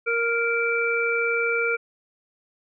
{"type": "harmonic tone", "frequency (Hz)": 466.2, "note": "A#4", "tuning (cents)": 0, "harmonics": [1, 3, 5], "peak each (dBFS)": [-25, -25, -25], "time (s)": [0.06, 1.77], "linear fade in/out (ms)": 20, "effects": []}